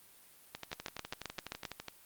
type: two click trains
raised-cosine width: 0.2 ms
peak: -23 / -20 dBFS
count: 17 / 8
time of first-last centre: 0.55-1.883 / 0.73-1.652 s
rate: 12 / 7.59 Hz
effects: white hiss -60 dBFS RMS until 2.05 s + Opus 32 kbps